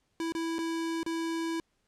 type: tone with dropouts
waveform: square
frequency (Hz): 329.4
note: E4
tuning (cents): -1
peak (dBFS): -31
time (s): 0.2-1.6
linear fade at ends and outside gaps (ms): 1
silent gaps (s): 0.322-0.35 / 0.584-0.589 / 1.031-1.063
effects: pink hiss -75 dBFS RMS until 1.87 s + low-pass 9000 Hz 12 dB/octave